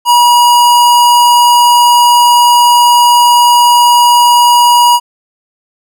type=tone; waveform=square; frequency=963 Hz; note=B5; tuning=44 cents flat; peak=-4 dBFS; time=0.05-5 s; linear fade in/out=50 ms; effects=none